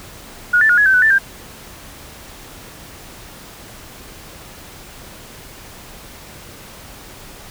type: tone with pitch steps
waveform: sine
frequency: 1447 / 1762 / 1440 / 1679 / 1545 / 1493 / 1768 / 1587 Hz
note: F#6 / A6 / F#6 / G#6 / G6 / F#6 / A6 / G6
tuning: -39 / +2 / -47 / +18 / -26 / +15 / +8 / +21 cents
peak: -9 dBFS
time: 0.53-1.186 s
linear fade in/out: 10 ms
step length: 82 ms
effects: pink hiss -38 dBFS RMS until 7.5 s